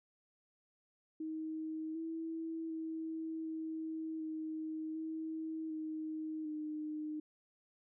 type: tone with pitch steps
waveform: sine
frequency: 315.7 / 325.6 / 321.5 / 319.2 / 314.9 / 318.9 / 313.2 / 305.6 Hz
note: D#4 / E4 / E4 / D#4 / D#4 / D#4 / D#4 / D#4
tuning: +25 / -21 / -43 / +44 / +21 / +43 / +11 / -31 cents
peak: -38 dBFS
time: 1.2-7.2 s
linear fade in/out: 5 ms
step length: 750 ms
effects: none